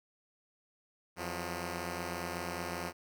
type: tone pair together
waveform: 5% pulse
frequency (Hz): 85.2 / 178.67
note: F2 / F3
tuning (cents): -42 / +40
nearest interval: octave + minor second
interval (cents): 1282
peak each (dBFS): -28 / -28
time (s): 1.16-2.93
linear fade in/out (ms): 50
effects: none